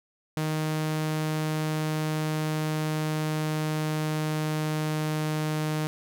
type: tone with pitch glide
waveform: sawtooth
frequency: 155.56 to 154.22 Hz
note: D#3 to D#3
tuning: 0 to -15 cents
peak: -22 dBFS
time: 0.37-5.87 s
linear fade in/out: 0 ms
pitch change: -15 cents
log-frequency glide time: 0.6-5.33 s
effects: none